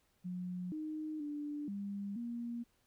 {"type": "tone with pitch steps", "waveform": "sine", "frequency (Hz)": [180.3, 309.4, 293.9, 200.5, 236.4], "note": ["F#3", "D#4", "D4", "G3", "A#3"], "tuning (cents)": [-45, -10, 1, 39, 24], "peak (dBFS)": -38, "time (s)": [0.24, 2.64], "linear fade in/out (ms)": 20, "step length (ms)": 480, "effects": ["pink hiss -75 dBFS RMS until 2.86 s"]}